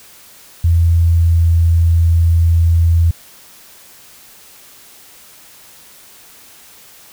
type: tone with pitch glide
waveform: sine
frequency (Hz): 84.1 to 83.62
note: E2 to E2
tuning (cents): +35 to +25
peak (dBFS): -8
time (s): 0.64-3.11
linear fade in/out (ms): 5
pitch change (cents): -10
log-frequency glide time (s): 0.9-1.53
effects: white hiss -42 dBFS RMS until 7.12 s